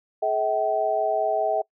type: tone cluster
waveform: sine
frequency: 426.1 / 643 / 768 Hz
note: G#4 / E5 / G5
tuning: +44 / -43 / -36 cents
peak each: -28 / -23 / -25 dBFS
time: 0.22-1.62 s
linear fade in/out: 10 ms
effects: noise-tail reverb RT60 0.1 s tail -23 dB re dry